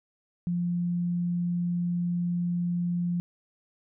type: tone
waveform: sine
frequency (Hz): 174.61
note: F3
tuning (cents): 0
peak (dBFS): -25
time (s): 0.47-3.2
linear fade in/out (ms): 0
effects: none